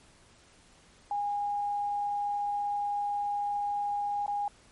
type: tone with dropouts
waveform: sine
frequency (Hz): 818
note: G#5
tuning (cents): -26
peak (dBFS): -28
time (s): 1.11-4.48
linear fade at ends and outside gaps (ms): 2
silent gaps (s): 4.262-4.279
effects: pink hiss -59 dBFS RMS until 4.71 s + MP3 48 kbps